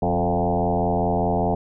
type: tone with frequency modulation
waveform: sine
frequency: 440 Hz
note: A4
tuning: in tune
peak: -18 dBFS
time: 0.02-1.55 s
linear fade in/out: 5 ms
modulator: 85 Hz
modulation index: 4.4
effects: none